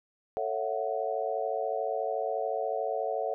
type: chord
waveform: sine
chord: F# minor seventh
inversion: first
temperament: just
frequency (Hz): 444 / 555 / 666 / 740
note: A4 / C#5 / E5 / F#5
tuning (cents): +16 / +2 / +18 / 0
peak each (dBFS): -34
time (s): 0.37-3.34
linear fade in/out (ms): 0
effects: none